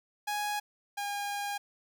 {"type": "tone pair in turn", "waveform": "sawtooth", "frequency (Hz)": [830.6, 812.1], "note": ["G#5", "G#5"], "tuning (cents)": [0, -39], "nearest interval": "unison", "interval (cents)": 39, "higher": "first", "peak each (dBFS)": [-27, -29], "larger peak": "first", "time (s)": [[0.27, 0.6], [0.97, 1.58]], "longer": "second", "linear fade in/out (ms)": 10, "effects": []}